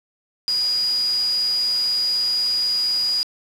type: tone in noise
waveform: sine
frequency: 4892 Hz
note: D#8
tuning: 30 cents flat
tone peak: -18 dBFS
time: 0.48-3.23 s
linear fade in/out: 0 ms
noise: white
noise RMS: -35 dBFS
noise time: 0.48-3.23 s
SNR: +14 dB
effects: low-pass 11000 Hz 12 dB/octave